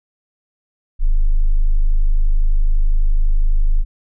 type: tone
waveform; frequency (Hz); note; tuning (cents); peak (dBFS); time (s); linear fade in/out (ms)
sine; 25.96; G#0; 0; -8; 0.99-3.85; 50
effects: tanh soft clip ceiling -7 dBFS